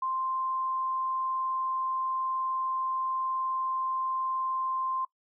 sine tone, 1046.5 Hz, C6, in tune, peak -28 dBFS, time 0.02-5.05 s, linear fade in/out 5 ms, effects noise-tail reverb RT60 0.1 s tail -21 dB re dry

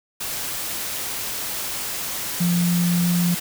sine tone in noise, 174.61 Hz, F3, in tune, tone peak -17 dBFS, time 2.4-3.35 s, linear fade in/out 10 ms, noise white, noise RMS -28 dBFS, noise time 0.2-3.4 s, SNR +8 dB, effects none

